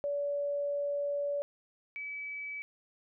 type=tone pair in turn; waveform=sine; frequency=573 / 2292 Hz; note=D5 / D7; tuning=-43 / -43 cents; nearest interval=2 octaves; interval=2400 cents; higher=second; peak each=-30 / -37 dBFS; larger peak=first; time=0.04-1.42 / 1.96-2.62 s; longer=first; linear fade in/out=0 ms; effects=none